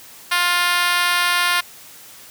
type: tone with high-pass filter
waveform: 5% pulse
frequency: 352.4 Hz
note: F4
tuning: 16 cents sharp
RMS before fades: -18 dBFS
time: 0.31-1.61 s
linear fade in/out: 10 ms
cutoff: 1100 Hz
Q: 1.6
effects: white hiss -42 dBFS RMS until 2.3 s + high-pass 60 Hz 12 dB/octave